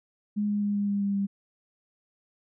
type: tone with pitch steps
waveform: sine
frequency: 207.7 / 206.1 / 204.6 / 203.1 / 201.6 / 200 / 198.55 Hz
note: G#3 / G#3 / G#3 / G#3 / G3 / G3 / G3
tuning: 0 / -13 / -26 / -38 / +49 / +35 / +22 cents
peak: -24 dBFS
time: 0.36-1.27 s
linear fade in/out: 20 ms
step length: 130 ms
effects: none